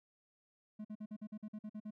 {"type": "tone bursts", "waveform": "triangle", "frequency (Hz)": 213, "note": "G#3", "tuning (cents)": 44, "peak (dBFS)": -40, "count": 11, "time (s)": [0.79, 1.908], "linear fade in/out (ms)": 10, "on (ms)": 58, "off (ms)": 48, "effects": []}